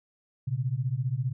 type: beating tone pair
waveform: sine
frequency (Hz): 120.3 / 135.3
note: B2 / C#3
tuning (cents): -45 / -42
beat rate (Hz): 15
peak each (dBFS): -29 / -29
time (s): 0.47-1.33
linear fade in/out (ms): 10
effects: none